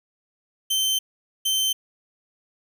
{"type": "tone pair in turn", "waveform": "sawtooth", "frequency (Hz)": [3099, 3099], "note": ["G7", "G7"], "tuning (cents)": [-21, -21], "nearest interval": "unison", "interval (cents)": 0, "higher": "neither", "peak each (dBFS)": -17, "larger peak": "neither", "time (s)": [[0.7, 0.99], [1.45, 1.73]], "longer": "first", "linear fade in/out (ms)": 10, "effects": []}